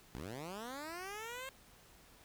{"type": "linear sweep", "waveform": "10% pulse", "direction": "up", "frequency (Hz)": [55, 540], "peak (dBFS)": -35, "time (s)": [0.15, 1.49], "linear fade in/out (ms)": 0, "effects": ["pink hiss -62 dBFS RMS until 2.24 s"]}